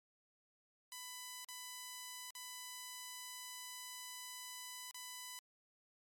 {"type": "tone with dropouts", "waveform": "5% pulse", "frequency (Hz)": 998, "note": "B5", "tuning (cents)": 18, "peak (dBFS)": -35, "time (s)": [0.92, 5.39], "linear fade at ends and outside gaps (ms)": 1, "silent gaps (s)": [[1.446, 1.486], [2.306, 2.351], [4.911, 4.944]], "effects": ["MP3 96 kbps"]}